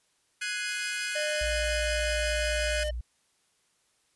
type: chord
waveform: sawtooth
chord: Ab dominant seventh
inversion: third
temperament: equal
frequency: 1480 / 1661.2 / 2093 / 2489 Hz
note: Gb6 / Ab6 / C7 / Eb7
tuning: 0 / 0 / 0 / 0 cents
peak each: -31 / -33 / -36 / -32 dBFS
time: 0.41-2.84 s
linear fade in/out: 10 ms
type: noise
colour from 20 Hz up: blue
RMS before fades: -42 dBFS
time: 0.68-2.89 s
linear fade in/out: 5 ms
type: harmonic tone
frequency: 605 Hz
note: D#5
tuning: 49 cents flat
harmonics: 1 / 3 / 5 / 7 / 9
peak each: -30 / -41 / -40 / -55 / -52 dBFS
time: 1.15-2.91 s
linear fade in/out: 10 ms
type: tone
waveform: sine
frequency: 59.2 Hz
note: A#1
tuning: 27 cents sharp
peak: -31 dBFS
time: 1.41-3.01 s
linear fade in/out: 5 ms
effects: white hiss -70 dBFS RMS until 4.15 s + resampled to 24000 Hz